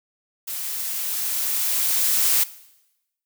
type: noise with level ramp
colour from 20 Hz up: blue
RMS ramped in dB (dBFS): -30 to -18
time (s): 0.47-2.44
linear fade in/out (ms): 10
effects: noise-tail reverb RT60 0.9 s tail -18 dB re dry